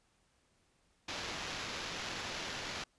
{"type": "noise with sample-and-hold", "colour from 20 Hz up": "white", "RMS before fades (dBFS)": -41, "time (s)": [1.08, 2.84], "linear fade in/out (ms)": 5, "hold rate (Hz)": 8820, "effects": ["pink hiss -73 dBFS RMS until 2.98 s", "resampled to 22050 Hz"]}